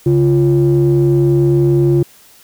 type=ring-modulated tone; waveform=triangle; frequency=103.83 Hz; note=G#2; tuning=in tune; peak=-3 dBFS; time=0.06-2.03 s; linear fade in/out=5 ms; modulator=243 Hz; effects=tanh soft clip ceiling 0 dBFS + white hiss -45 dBFS RMS until 2.43 s